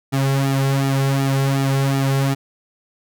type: tone with flanger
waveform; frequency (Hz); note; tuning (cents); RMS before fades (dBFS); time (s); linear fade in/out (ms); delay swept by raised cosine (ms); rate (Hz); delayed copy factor
sawtooth; 136.4; C#3; -28; -18; 0.12-2.35; 20; 1.9 to 3.3; 2.7; -0.8
effects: none